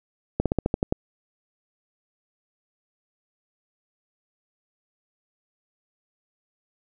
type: slowing click train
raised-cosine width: 2 ms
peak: -8 dBFS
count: 8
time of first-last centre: 0.4-0.924 s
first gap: 57 ms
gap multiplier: 1.09
effects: none